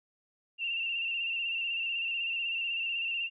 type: tone with vibrato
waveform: sine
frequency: 2739 Hz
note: F7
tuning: 34 cents flat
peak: -30 dBFS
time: 0.58-3.3 s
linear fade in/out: 50 ms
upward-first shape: square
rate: 16 Hz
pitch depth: 33 cents each way
effects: none